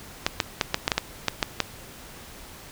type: clicks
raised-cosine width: 0.2 ms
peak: -3 dBFS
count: 10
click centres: 0.265 / 0.402 / 0.612 / 0.744 / 0.879 / 0.918 / 0.98 / 1.283 / 1.428 / 1.603 s
effects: pink hiss -44 dBFS RMS until 2.71 s